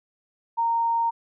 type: tone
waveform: sine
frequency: 925 Hz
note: A#5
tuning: 14 cents flat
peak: -20 dBFS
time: 0.57-1.11 s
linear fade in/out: 20 ms
effects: none